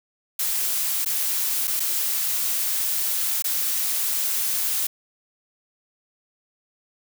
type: noise with dropouts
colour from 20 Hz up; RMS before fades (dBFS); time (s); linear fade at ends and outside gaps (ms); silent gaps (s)
blue; -24; 0.39-4.87; 5; 1.048-1.059 / 1.673-1.676 / 1.797-1.802 / 3.423-3.442
effects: none